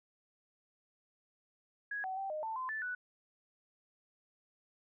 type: tone with pitch steps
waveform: sine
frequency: 1663 / 756 / 778 / 615 / 888 / 1030 / 1754 / 1482 Hz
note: G#6 / F#5 / G5 / D#5 / A5 / C6 / A6 / F#6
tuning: +2 / +37 / -13 / -20 / +16 / -28 / -6 / +2 cents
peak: -36 dBFS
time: 1.91-2.95 s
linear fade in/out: 5 ms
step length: 130 ms
effects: none